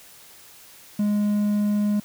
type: tone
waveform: triangle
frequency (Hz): 207.4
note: G#3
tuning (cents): -2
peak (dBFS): -17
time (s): 0.99-2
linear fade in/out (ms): 5
effects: white hiss -48 dBFS RMS until 2.04 s